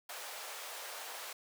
pink high-pass noise, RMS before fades -45 dBFS, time 0.09-1.33 s, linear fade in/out 5 ms, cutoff 560 Hz, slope 24 dB/octave, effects none

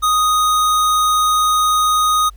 square tone, 1244.5 Hz, D#6, in tune, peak -13 dBFS, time 0.02-2.3 s, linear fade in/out 20 ms, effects added 50 Hz sine -36 dBFS peak until 2.36 s + pink hiss -58 dBFS RMS until 2.36 s

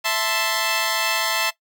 10% pulse chord, A minor, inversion second, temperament equal, 659.3 / 880 / 1046.5 Hz, E5 / A5 / C6, 0 / 0 / 0 cents, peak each -16 dBFS, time 0.04-1.51 s, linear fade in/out 20 ms, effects noise-tail reverb RT60 0.1 s tail -17 dB re dry

